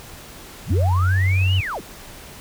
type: linear two-way sweep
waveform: sine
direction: up then down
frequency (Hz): 39.77 to 3031 to 39.77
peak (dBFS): -24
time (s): 0.65-1.82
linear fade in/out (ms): 50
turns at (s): 1.56
type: tone with pitch glide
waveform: sine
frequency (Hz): 90.9 to 94.11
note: F#2 to F#2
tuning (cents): -30 to +30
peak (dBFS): -15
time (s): 0.7-1.61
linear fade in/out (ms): 10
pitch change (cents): +60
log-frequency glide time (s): 1.05-1.12
effects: pink hiss -40 dBFS RMS until 2.4 s